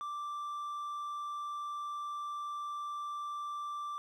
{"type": "tone", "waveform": "triangle", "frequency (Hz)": 1174.7, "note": "D6", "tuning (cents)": 0, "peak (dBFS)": -35, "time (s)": [0.01, 3.98], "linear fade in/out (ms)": 0, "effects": []}